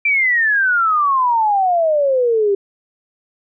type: exponential sweep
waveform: sine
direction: down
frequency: 2369 to 390.6 Hz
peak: -12 dBFS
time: 0.05-2.55 s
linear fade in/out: 5 ms
effects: none